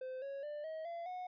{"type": "tone with pitch steps", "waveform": "triangle", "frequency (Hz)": [516, 553, 592.7, 635.3, 680.9, 729.7], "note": ["C5", "C#5", "D5", "D#5", "F5", "F#5"], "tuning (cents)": [-24, -4, 16, 36, -44, -24], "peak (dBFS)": -39, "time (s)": [0.01, 1.27], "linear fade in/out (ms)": 5, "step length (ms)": 210, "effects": ["resampled to 11025 Hz"]}